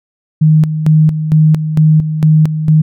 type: tone with tremolo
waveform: sine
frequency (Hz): 155.56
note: D#3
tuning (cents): 0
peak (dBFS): -4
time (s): 0.41-2.82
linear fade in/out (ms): 10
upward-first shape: square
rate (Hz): 2.2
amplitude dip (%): 65
effects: none